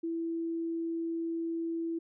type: tone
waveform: sine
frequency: 331.5 Hz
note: E4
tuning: 10 cents sharp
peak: -31 dBFS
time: 0.03-1.99 s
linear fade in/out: 10 ms
effects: none